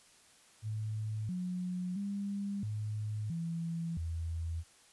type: tone with pitch steps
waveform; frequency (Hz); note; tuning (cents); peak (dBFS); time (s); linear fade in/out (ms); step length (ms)
sine; 108.2 / 180.9 / 200.3 / 106.6 / 166.7 / 82.7; A2 / F#3 / G3 / G#2 / E3 / E2; -29 / -39 / +38 / +46 / +20 / +6; -34; 0.62-4.64; 50; 670
effects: white hiss -62 dBFS RMS until 4.92 s + resampled to 24000 Hz